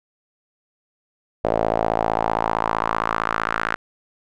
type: tone with band-pass filter sweep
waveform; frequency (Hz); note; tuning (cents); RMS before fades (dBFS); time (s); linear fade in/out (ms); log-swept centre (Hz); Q
sawtooth; 55.4; A1; +13; -22; 1.44-3.76; 10; 600 to 1500; 3
effects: none